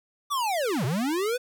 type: linear two-way sweep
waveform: square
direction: down then up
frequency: 1189 to 113.6 to 512 Hz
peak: -25 dBFS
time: 0.3-1.38 s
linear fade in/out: 20 ms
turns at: 0.85 s
effects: 10-bit